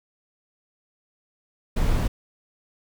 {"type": "noise", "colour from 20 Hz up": "brown", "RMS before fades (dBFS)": -21, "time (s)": [1.76, 2.08], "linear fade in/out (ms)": 10, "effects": []}